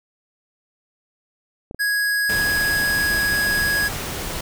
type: clicks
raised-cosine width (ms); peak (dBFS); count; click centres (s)
2; -21; 4; 1.711 / 1.746 / 2.374 / 3.146
type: tone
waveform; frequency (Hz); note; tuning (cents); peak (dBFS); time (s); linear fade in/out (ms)
square; 1661.2; G#6; 0; -19; 1.79-3.89; 20
type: noise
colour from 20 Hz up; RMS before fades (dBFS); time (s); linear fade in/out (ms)
pink; -28; 2.29-4.41; 5
effects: none